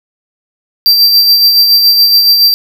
square tone with tremolo, 4699 Hz, D8, in tune, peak -3 dBFS, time 0.86-2.54 s, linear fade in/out 0 ms, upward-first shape sine, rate 7.1 Hz, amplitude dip 40%, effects 7-bit

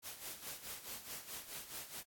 white noise with tremolo, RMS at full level -45 dBFS, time 0.02-2.04 s, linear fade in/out 50 ms, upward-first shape sine, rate 4.7 Hz, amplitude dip 70%, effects AAC 64 kbps

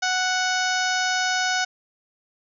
harmonic tone, 740 Hz, F#5, in tune, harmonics 1 / 2 / 3 / 4 / 5 / 6 / 7 / 8 / 9, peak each -26 / -24 / -32 / -33 / -33 / -35 / -31 / -33 / -36 dBFS, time 0.02-1.65 s, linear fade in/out 10 ms, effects none

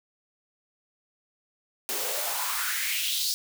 white noise with high-pass filter sweep, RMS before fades -29 dBFS, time 1.89-3.34 s, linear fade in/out 0 ms, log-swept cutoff 340 to 5000 Hz, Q 3.8, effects none

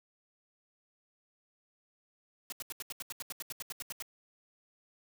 white noise bursts, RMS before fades -40 dBFS, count 16, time 2.5-4.023 s, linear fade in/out 2 ms, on 23 ms, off 77 ms, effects none

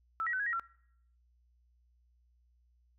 sine tone with pitch steps, 1320 / 1909 / 1516 / 1656 / 1890 / 1360 Hz, E6 / A#6 / F#6 / G#6 / A#6 / F6, +2 / +41 / +42 / -5 / +23 / -46 cents, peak -31 dBFS, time 0.2-0.596 s, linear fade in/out 0 ms, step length 66 ms, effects noise-tail reverb RT60 0.7 s tail -23 dB re dry + added 60 Hz sine -66 dBFS peak until 2.98 s

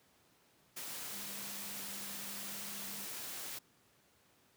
sine tone in noise, 200 Hz, G3, 35 cents sharp, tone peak -54 dBFS, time 1.12-3.05 s, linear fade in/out 10 ms, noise white, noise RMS -44 dBFS, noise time 0.76-3.59 s, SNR -13 dB, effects pink hiss -69 dBFS RMS until 4.56 s + high-pass 100 Hz 12 dB/octave

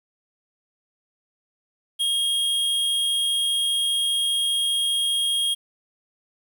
square tone, 3255 Hz, G#7, 36 cents flat, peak -21 dBFS, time 1.99-5.55 s, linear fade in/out 20 ms, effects 9-bit

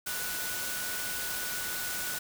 sine tone in noise, 1476 Hz, F#6, 5 cents flat, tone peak -39 dBFS, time 0.06-2.19 s, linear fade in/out 10 ms, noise white, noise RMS -35 dBFS, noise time 0.06-2.19 s, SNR -7 dB, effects none

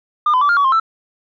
sine tone with pitch steps, 1208 / 1012 / 1157 / 1404 / 1133 / 1060 / 1326 Hz, D6 / B5 / D6 / F6 / C#6 / C6 / E6, +48 / +42 / -26 / +9 / +37 / +22 / +10 cents, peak -9 dBFS, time 0.26-0.799 s, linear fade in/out 5 ms, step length 77 ms, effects tanh soft clip ceiling -9 dBFS

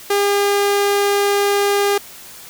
sawtooth tone, 404 Hz, G#4, 48 cents flat, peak -10 dBFS, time 0.1-1.98 s, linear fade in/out 5 ms, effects white hiss -38 dBFS RMS until 2.49 s

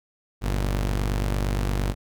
sawtooth tone pair together, 48.69 / 116.54 Hz, G1 / A#2, -11 / 0 cents, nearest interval octave + minor third, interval 1511 cents, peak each -19 / -28 dBFS, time 0.41-1.95 s, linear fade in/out 50 ms, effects none

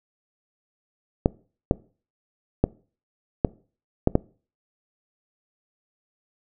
clicks, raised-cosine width 2 ms, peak -3 dBFS, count 6, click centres 1.259 / 1.711 / 2.64 / 3.448 / 4.074 / 4.154 s, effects noise-tail reverb RT60 0.4 s tail -23 dB re dry

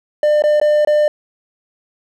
triangle tone with dropouts, 599 Hz, D5, 34 cents sharp, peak -8 dBFS, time 0.23-1.08 s, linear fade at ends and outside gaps 2 ms, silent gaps 0.422-0.438 / 0.6-0.614 / 0.849-0.873 s, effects none

